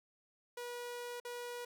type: tone with dropouts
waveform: sawtooth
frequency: 484 Hz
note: B4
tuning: 35 cents flat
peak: -38 dBFS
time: 0.57-1.65 s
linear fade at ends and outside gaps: 5 ms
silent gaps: 1.201-1.249 s
effects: none